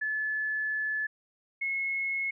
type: tone pair in turn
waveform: sine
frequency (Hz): 1727 / 2176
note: A6 / C#7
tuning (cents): -33 / -33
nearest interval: major third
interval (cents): 400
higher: second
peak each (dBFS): -28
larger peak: neither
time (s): 0.01-1.07 / 1.61-2.31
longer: first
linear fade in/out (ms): 10
effects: none